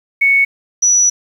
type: tone pair in turn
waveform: sine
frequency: 2217 / 5896 Hz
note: C#7 / F#8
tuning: 0 / -7 cents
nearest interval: octave + perfect fourth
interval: 1693 cents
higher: second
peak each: -8 dBFS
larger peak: neither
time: 0.21-0.45 / 0.82-1.1 s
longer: second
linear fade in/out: 10 ms
effects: 7-bit